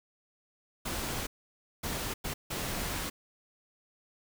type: noise bursts at uneven times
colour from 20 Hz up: pink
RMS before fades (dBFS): -35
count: 4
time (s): 0.85-1.27 / 1.83-2.14 / 2.24-2.34 / 2.5-3.1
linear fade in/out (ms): 10
effects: none